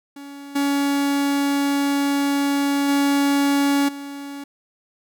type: tone with level steps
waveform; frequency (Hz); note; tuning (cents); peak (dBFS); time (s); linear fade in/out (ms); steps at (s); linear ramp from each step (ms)
45% pulse; 281.6; C#4; +27; -35 / -18 / -16 / -31; 0.16-4.44; 5; 0.55 / 2.88 / 3.88; 10
effects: none